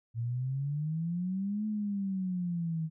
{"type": "exponential two-way sweep", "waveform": "sine", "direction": "up then down", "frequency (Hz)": [113.5, 215.7, 157.3], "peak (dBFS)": -30, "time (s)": [0.14, 2.9], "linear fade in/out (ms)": 50, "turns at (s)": 1.66, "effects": []}